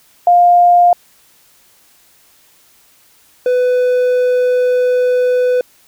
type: tone pair in turn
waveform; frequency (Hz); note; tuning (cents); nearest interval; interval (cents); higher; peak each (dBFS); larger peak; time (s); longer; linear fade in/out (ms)
sine / triangle; 704 / 498.8; F5 / B4; +14 / +17; tritone; 597; first; -5 / -8; first; 0.27-0.93 / 3.46-5.61; second; 2
effects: white hiss -50 dBFS RMS until 5.87 s